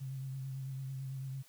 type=tone with vibrato; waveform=sine; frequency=133.5 Hz; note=C3; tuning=35 cents sharp; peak=-38 dBFS; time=0-1.43 s; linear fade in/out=20 ms; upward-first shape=triangle; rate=9 Hz; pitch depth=39 cents each way; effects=white hiss -63 dBFS RMS until 1.48 s